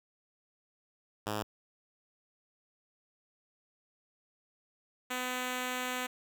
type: tone pair in turn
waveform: 5% pulse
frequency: 105.9 / 251.9 Hz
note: G#2 / B3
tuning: +34 / +34 cents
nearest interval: octave + minor third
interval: 1500 cents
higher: second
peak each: -22 dBFS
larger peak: neither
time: 1.26-1.43 / 5.1-6.07 s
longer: second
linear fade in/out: 10 ms
effects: none